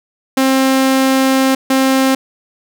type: tone pair in turn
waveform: sawtooth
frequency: 265.4 / 265.4 Hz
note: C4 / C4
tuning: +25 / +25 cents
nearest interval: unison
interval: 0 cents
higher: neither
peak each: -6 dBFS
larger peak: neither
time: 0.37-1.55 / 1.7-2.15 s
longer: first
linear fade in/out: 5 ms
effects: none